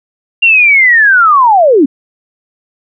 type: linear sweep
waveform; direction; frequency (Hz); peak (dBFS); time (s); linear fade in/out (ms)
sine; down; 2795 to 246.9; -3; 0.42-1.86; 10
effects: none

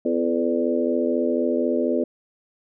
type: harmonic tone with a mistuned harmonic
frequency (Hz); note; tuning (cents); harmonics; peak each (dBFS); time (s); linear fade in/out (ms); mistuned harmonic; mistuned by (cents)
84.1; E2; +35; 3 / 4 / 5 / 6 / 7; -24 / -25 / -26 / -27 / -27; 0.05-2.04; 5; 5; +40
effects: none

